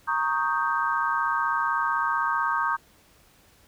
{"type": "chord", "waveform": "sine", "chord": "Eb dominant seventh", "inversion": "second", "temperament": "equal with one note detuned", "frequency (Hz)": [929.1, 1108.7, 1244.5, 1568], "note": ["Bb5", "Db6", "Eb6", "G6"], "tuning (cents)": [-6, 0, 0, 0], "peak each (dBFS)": -28, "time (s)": [0.07, 2.77], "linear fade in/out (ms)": 20, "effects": ["pink hiss -58 dBFS RMS until 3.67 s"]}